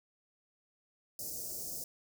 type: band-stop noise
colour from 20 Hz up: white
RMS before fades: -41 dBFS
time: 1.19-1.84 s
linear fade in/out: 2 ms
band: 670 to 5000 Hz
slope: 48 dB/octave
effects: none

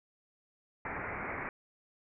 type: low-pass noise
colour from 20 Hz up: white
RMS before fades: -39 dBFS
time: 0.85-1.49 s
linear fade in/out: 2 ms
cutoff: 2300 Hz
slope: 96 dB/octave
effects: none

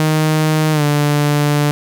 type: tone with pitch glide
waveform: sawtooth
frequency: 155.56 to 146.83 Hz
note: D#3 to D3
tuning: 0 to 0 cents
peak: -8 dBFS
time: 0-1.71 s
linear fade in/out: 0 ms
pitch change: -100 cents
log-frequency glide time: 0.72-0.83 s
effects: none

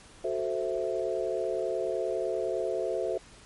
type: chord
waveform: sine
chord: F# half-diminished seventh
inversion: none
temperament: equal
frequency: 370 / 440 / 523.3 / 659.3 Hz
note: F#4 / A4 / C5 / E5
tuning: 0 / 0 / 0 / 0 cents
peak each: -33 dBFS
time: 0.24-3.18 s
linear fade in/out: 5 ms
effects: pink hiss -53 dBFS RMS until 3.45 s + MP3 48 kbps

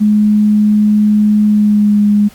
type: tone with pitch glide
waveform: sine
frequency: 210.5 to 206.9 Hz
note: G#3 to G#3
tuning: +24 to -6 cents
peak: -6 dBFS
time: 0-2.29 s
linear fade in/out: 20 ms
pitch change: -30 cents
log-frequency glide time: 1.46-2.01 s
effects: pink hiss -41 dBFS RMS until 2.34 s + MP3 96 kbps

